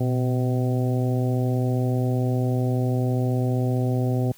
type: harmonic tone with a mistuned harmonic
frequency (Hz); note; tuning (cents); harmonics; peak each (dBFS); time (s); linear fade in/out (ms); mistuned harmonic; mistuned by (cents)
127.1; C3; -50; 1 / 2 / 3 / 4 / 5 / 6; -21 / -27 / -31 / -33 / -35 / -37; 0-4.32; 5; 1; -70
effects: white hiss -52 dBFS RMS until 4.37 s + high-pass 60 Hz 12 dB/octave